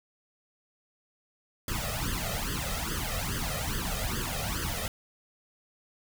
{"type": "noise with flanger", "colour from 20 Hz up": "pink", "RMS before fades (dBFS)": -32, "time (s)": [1.68, 4.88], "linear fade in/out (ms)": 2, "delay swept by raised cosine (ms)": [0.62, 1.62], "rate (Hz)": 2.4, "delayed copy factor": 0.9, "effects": []}